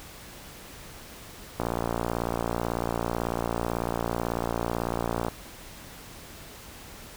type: click train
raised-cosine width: 1 ms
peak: -13 dBFS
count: 215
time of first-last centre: 1.6-5.283 s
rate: 58.1 Hz
effects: pink hiss -45 dBFS RMS until 7.16 s